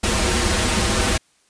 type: noise with comb filter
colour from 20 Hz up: pink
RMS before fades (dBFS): -19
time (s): 0.03-1.18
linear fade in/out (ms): 10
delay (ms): 7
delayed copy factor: -0.75
effects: white hiss -60 dBFS RMS until 1.49 s + resampled to 22050 Hz